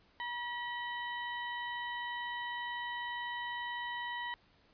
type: harmonic tone with a mistuned harmonic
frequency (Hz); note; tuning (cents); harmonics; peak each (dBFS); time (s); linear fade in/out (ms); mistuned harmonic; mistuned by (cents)
962; B5; -46; 1 / 2 / 3 / 4; -40 / -40 / -47 / -52; 0.2-4.34; 0; 3; +90
effects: pink hiss -67 dBFS RMS until 4.73 s + resampled to 11025 Hz